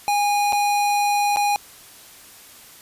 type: tone with dropouts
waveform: square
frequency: 820 Hz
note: G#5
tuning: 22 cents flat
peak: -18 dBFS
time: 0.08-1.56 s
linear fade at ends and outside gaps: 0 ms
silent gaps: 0.524-0.53 / 1.361-1.37 s
effects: white hiss -45 dBFS RMS until 2.81 s + resampled to 32000 Hz